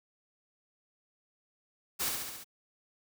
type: noise with echo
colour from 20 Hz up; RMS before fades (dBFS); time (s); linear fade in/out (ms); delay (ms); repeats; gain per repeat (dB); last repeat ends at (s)
white; -32; 1.99-2.1; 20; 69; 5; -3; 2.445
effects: none